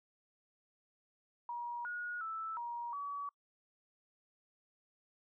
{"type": "tone with pitch steps", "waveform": "sine", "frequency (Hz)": [954, 1446, 1318, 948, 1138], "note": ["A#5", "F#6", "E6", "A#5", "C#6"], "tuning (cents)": [40, -40, -1, 29, 45], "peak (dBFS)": -38, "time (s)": [1.49, 3.29], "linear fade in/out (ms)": 2, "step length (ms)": 360, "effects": ["noise-tail reverb RT60 0.1 s tail -26 dB re dry"]}